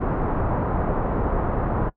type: low-pass noise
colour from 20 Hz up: pink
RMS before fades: -23 dBFS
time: 0-1.9 s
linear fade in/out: 20 ms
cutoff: 1200 Hz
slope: 24 dB/octave
effects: noise-tail reverb RT60 0.1 s tail -20 dB re dry